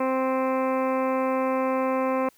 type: harmonic tone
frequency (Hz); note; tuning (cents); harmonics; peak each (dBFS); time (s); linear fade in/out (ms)
261.6; C4; 0; 1 / 2 / 3 / 4 / 5 / 6 / 7 / 8 / 9 / 10; -27 / -25 / -33 / -29 / -38 / -44 / -45 / -42 / -43 / -45; 0-2.29; 5
effects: white hiss -60 dBFS RMS until 2.37 s